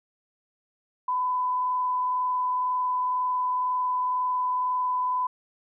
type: tone with frequency modulation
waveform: sine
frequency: 1003 Hz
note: B5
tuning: 26 cents sharp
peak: -23 dBFS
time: 1.08-5.27 s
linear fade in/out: 5 ms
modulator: 22 Hz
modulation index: 0.34
effects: none